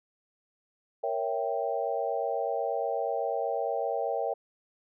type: chord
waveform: sine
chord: A# diminished seventh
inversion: none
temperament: equal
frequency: 466.2 / 554.4 / 659.3 / 784 Hz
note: A#4 / C#5 / E5 / G5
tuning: 0 / 0 / 0 / 0 cents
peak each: -33 dBFS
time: 1.03-4.34 s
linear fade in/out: 10 ms
effects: none